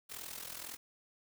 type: noise with amplitude modulation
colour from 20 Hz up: white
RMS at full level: -42 dBFS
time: 0.09-0.77 s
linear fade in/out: 20 ms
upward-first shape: sine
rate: 41.8 Hz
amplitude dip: 75%
effects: none